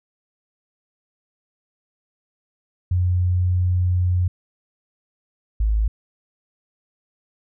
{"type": "tone pair in turn", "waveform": "sine", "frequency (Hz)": [90.1, 53.57], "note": ["F#2", "A1"], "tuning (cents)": [-45, -46], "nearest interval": "major sixth", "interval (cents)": 901, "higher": "first", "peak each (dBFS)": -16, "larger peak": "neither", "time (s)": [[2.91, 4.28], [5.6, 5.88]], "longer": "first", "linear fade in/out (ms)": 5, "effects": []}